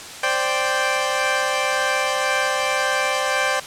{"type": "chord", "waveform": "15% pulse", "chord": "C suspended second", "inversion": "none", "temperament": "equal", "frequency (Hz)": [523.3, 587.3, 784], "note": ["C5", "D5", "G5"], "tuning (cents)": [0, 0, 0], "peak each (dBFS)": -17, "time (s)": [0.23, 3.6], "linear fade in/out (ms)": 5, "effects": ["white hiss -35 dBFS RMS until 3.66 s", "low-pass 8000 Hz 12 dB/octave"]}